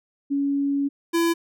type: tone pair in turn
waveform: sine / square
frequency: 280.6 / 336 Hz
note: C#4 / E4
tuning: +21 / +33 cents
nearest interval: minor third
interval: 312 cents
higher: second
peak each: -20 / -19 dBFS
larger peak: second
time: 0.3-0.89 / 1.13-1.34 s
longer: first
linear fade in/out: 20 ms
effects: none